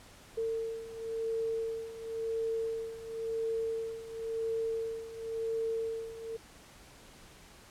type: beating tone pair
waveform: sine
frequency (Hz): 451.1 / 452.05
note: A4 / A4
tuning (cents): +43 / +47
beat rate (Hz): 0.95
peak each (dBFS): -38 / -34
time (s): 0.37-6.37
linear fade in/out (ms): 10
effects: pink hiss -55 dBFS RMS until 7.7 s + low-pass 11000 Hz 12 dB/octave